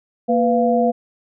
sine tone cluster, 234.1 / 495.8 / 693 Hz, A#3 / B4 / F5, +8 / +7 / -14 cents, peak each -18 dBFS, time 0.28-0.92 s, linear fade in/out 20 ms, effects none

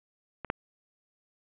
clicks, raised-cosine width 0.5 ms, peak -22 / -12 dBFS, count 2, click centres 0.447 / 0.501 s, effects resampled to 8000 Hz + 8-bit

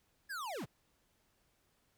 square linear sweep, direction down, 1725 to 73.42 Hz, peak -40 dBFS, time 0.29-0.66 s, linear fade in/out 20 ms, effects pink hiss -75 dBFS RMS until 1.97 s

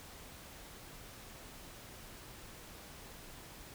silence, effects pink hiss -52 dBFS RMS until 3.74 s

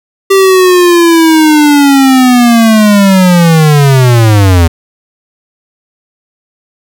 square linear sweep, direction down, 392 to 81.2 Hz, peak -3 dBFS, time 0.3-4.68 s, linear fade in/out 10 ms, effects none

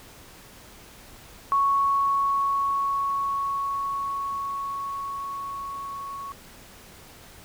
sine tone with level ramp, 1108.7 Hz, C#6, in tune, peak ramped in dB -18 to -33 dBFS, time 1.52-6.32 s, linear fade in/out 0 ms, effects pink hiss -48 dBFS RMS until 7.44 s

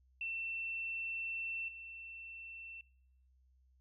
sine tone with level steps, 2690 Hz, E7, 34 cents sharp, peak -37 / -46 dBFS, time 0.21-2.81 s, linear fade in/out 2 ms, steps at 1.68 s, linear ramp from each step 5 ms, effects noise-tail reverb RT60 0.8 s tail -26 dB re dry + added 64 Hz sine -66 dBFS peak until 3.8 s

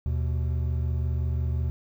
triangle tone pair together, 77.78 / 123.47 Hz, D#2 / B2, 0 / 0 cents, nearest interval minor sixth, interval 800 cents, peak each -23 / -28 dBFS, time 0.06-1.7 s, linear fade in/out 0 ms, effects 10-bit

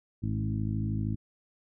harmonic tone with a mistuned harmonic, 53 Hz, G#1, 36 cents sharp, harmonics 1 / 2 / 3 / 4 / 5 / 6, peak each -38 / -30 / -37 / -35 / -40 / -41 dBFS, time 0.22-1.16 s, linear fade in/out 20 ms, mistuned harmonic 5, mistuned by +15 cents, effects none

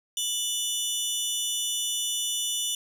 20% pulse tone pair together, 2960 / 3520 Hz, F#7 / A7, 0 / 0 cents, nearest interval minor third, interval 300 cents, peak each -24 dBFS, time 0.17-2.75 s, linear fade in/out 2 ms, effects none

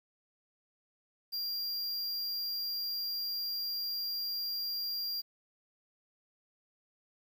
square tone, 4771 Hz, D8, 26 cents sharp, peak -34 dBFS, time 1.32-5.22 s, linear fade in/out 20 ms, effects 10-bit

